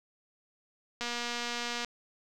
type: click train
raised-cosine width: 0.2 ms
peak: -18 dBFS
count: 201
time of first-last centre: 1.01-1.847 s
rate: 239 Hz
effects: none